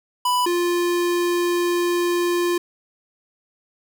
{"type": "tone pair in turn", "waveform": "square", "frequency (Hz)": [991, 349.5], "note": ["B5", "F4"], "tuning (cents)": [6, 1], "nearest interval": "octave + tritone", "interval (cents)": 1805, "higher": "first", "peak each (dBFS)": [-18, -19], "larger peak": "first", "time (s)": [[0.25, 0.46], [0.46, 2.58]], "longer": "second", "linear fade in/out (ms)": 5, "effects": []}